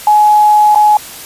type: tone with dropouts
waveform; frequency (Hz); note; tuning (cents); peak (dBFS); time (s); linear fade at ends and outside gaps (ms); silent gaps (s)
sine; 843; G#5; +26; -4; 0.07-0.97; 2; 0.748-0.757
effects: white hiss -29 dBFS RMS until 1.25 s + resampled to 32000 Hz